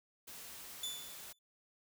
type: noise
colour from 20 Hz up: white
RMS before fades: -50 dBFS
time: 0.27-1.33 s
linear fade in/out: 10 ms
type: tone with exponential decay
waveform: sawtooth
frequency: 3492 Hz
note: A7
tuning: 14 cents flat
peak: -33 dBFS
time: 0.83-1.39 s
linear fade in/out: 5 ms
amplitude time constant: 120 ms
effects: none